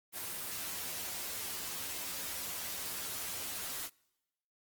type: noise with comb filter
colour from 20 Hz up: white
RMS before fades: -40 dBFS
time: 0.12-3.9 s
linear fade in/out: 50 ms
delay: 11 ms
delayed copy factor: +0.65
effects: noise-tail reverb RT60 1.0 s tail -26 dB re dry + Opus 24 kbps